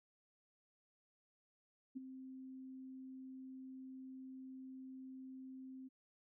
sine tone with ADSR envelope, 261.6 Hz, C4, in tune, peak -40 dBFS, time 1.95-5.89 s, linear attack 20 ms, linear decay 16 ms, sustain -9 dB, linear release 21 ms, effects none

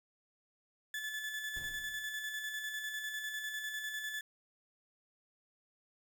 35% pulse tone with tremolo, 1730 Hz, A6, 30 cents flat, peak -35 dBFS, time 0.94-4.21 s, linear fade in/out 2 ms, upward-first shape square, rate 10 Hz, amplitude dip 35%
brown noise with exponential decay, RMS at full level -47 dBFS, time 1.56-2.35 s, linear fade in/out 2 ms, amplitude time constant 170 ms
effects none

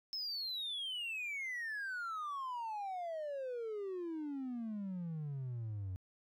triangle exponential sweep, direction down, 5274 to 90.4 Hz, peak -36 dBFS, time 0.13-5.96 s, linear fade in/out 0 ms, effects tanh soft clip ceiling -33 dBFS

